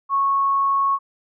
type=tone; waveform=sine; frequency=1102 Hz; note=C#6; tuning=11 cents flat; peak=-16 dBFS; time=0.09-0.99 s; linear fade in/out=50 ms; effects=none